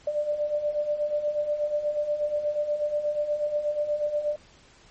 sine beating tone pair, 587.3 / 595.6 Hz, D5 / D5, 0 / +24 cents, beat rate 8.3 Hz, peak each -31 / -25 dBFS, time 0.07-4.36 s, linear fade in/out 5 ms, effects pink hiss -55 dBFS RMS until 4.9 s + MP3 32 kbps

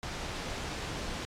pink noise, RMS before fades -37 dBFS, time 0.03-1.25 s, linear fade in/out 0 ms, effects low-pass 6000 Hz 12 dB/octave + AAC 64 kbps

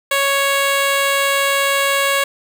10% pulse tone, 554.4 Hz, C#5, in tune, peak -6 dBFS, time 0.11-2.24 s, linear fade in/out 5 ms, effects 8-bit

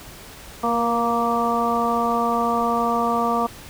harmonic tone with a mistuned harmonic, 233.6 Hz, A#3, 4 cents sharp, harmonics 1 / 2 / 3 / 4 / 5, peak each -25 / -26 / -24 / -26 / -23 dBFS, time 0.63-3.47 s, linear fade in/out 10 ms, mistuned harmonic 2, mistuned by +17 cents, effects pink hiss -41 dBFS RMS until 3.69 s

